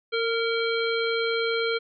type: harmonic tone with a mistuned harmonic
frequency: 457.5 Hz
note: A#4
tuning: 32 cents flat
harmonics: 1 / 3 / 5 / 7 / 9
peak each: -25 / -30 / -32 / -33 / -35 dBFS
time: 0.12-1.79 s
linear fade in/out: 20 ms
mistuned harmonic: 3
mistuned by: +24 cents
effects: none